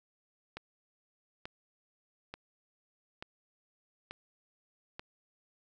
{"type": "click train", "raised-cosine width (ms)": 0.3, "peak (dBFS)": -25, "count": 6, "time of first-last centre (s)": [0.57, 4.995], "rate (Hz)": 1.13, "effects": []}